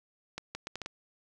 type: accelerating click train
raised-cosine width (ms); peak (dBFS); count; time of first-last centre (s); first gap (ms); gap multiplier
0.2; -20; 6; 0.38-0.86; 170; 0.71
effects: none